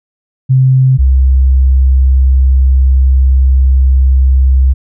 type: tone pair in turn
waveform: sine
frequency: 130.8 / 65.65 Hz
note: C3 / C2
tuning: 0 / +6 cents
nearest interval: octave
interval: 1194 cents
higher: first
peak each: -4 dBFS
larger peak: neither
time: 0.49-0.98 / 0.98-4.74 s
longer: second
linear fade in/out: 20 ms
effects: none